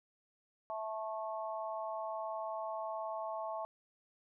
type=harmonic tone; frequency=218.6 Hz; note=A3; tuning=11 cents flat; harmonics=3 / 4 / 5; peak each=-40 / -42 / -44 dBFS; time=0.7-3.65 s; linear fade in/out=0 ms; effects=none